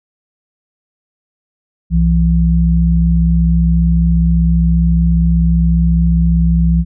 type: tone pair together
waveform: sine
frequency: 63.05 / 168.2 Hz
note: B1 / E3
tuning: +36 / +35 cents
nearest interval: octave + perfect fourth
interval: 1699 cents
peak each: -11 dBFS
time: 1.9-6.85 s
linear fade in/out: 50 ms
effects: none